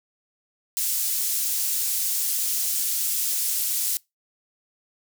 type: high-pass noise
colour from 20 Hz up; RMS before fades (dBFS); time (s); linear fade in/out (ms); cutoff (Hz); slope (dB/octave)
pink; -25; 0.77-3.97; 0; 7800; 12
effects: noise-tail reverb RT60 0.2 s tail -24 dB re dry